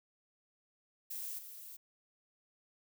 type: noise with level steps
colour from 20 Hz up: violet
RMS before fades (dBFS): -42 / -50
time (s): 1.1-1.77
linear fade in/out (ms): 10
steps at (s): 1.38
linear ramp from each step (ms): 10
effects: none

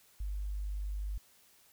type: tone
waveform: sine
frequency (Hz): 50.1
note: G1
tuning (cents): +38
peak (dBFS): -34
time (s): 0.2-1.18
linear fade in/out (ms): 5
effects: white hiss -64 dBFS RMS until 1.72 s

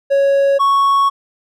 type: tone pair in turn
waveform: triangle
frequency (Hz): 554.4 / 1108.8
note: C#5 / C#6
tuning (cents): 0 / 0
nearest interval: octave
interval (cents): 1200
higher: second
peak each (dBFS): -8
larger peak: neither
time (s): 0.1-0.59 / 0.59-1.1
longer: second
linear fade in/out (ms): 20
effects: none

